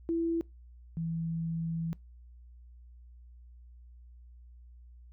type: tone pair in turn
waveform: sine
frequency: 333 / 164.87 Hz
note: E4 / E3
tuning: +18 / +1 cents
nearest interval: octave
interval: 1217 cents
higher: first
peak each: -27 / -31 dBFS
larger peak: first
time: 0.09-0.41 / 0.97-1.93 s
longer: second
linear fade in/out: 0 ms
effects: noise-tail reverb RT60 0.2 s tail -23 dB re dry + added 60 Hz sine -50 dBFS peak until 5.12 s